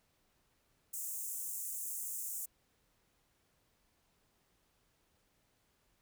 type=high-pass noise; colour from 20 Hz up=pink; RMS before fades=-41 dBFS; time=0.93-2.46 s; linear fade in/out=10 ms; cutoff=6900 Hz; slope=48 dB/octave; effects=pink hiss -75 dBFS RMS until 6.01 s